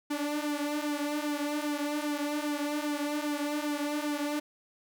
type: tone with flanger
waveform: sawtooth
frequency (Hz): 294.6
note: D4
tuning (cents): +6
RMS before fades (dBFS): -32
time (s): 0.1-4.4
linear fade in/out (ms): 10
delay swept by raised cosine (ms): 1.8 to 6.2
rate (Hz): 2.5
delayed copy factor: -0.75
effects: none